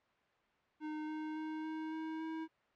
square tone with pitch steps, 307 / 309.7 / 312.4 / 315.1 / 317.8 / 320.6 Hz, D#4 / D#4 / D#4 / D#4 / D#4 / E4, -23 / -8 / +7 / +22 / +37 / -48 cents, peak -40 dBFS, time 0.8-2.48 s, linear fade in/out 50 ms, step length 280 ms, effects white hiss -72 dBFS RMS until 2.75 s + low-pass 2000 Hz 12 dB/octave

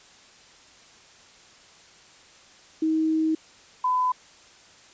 sine tone pair in turn, 317 / 1006.4 Hz, D#4 / B5, +32 / +32 cents, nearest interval octave + minor sixth, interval 2000 cents, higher second, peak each -20 dBFS, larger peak neither, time 2.82-3.35 / 3.84-4.12 s, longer first, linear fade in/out 5 ms, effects white hiss -52 dBFS RMS until 4.93 s + resampled to 16000 Hz

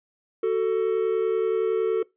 triangle tone pair together, 373.4 / 444 Hz, F#4 / A4, +16 / +16 cents, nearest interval minor third, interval 300 cents, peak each -23 / -20 dBFS, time 0.43-2.03 s, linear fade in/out 5 ms, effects noise-tail reverb RT60 0.2 s tail -22 dB re dry + resampled to 8000 Hz

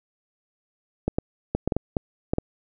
clicks, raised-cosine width 2 ms, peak -9 dBFS, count 9, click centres 1.08 / 1.185 / 1.55 / 1.676 / 1.722 / 1.766 / 1.968 / 2.335 / 2.384 s, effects none

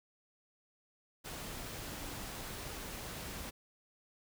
sine tone in noise, 288.8 Hz, D4, 29 cents flat, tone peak -53 dBFS, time 1.91-2.2 s, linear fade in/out 20 ms, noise pink, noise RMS -44 dBFS, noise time 1.24-3.51 s, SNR -12 dB, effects none

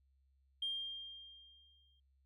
sine tone with exponential decay, 3200 Hz, G7, 35 cents sharp, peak -34 dBFS, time 0.62-2 s, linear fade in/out 5 ms, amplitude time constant 300 ms, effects tanh soft clip ceiling -30 dBFS + added 67 Hz sine -70 dBFS peak until 2.25 s

